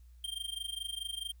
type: tone with amplitude modulation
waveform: square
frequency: 3178 Hz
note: G7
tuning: 23 cents sharp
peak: -34 dBFS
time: 0.24-1.32 s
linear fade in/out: 2 ms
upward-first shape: sine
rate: 24.7 Hz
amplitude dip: 90%
effects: added 60 Hz sine -53 dBFS peak until 1.4 s + white hiss -75 dBFS RMS until 1.4 s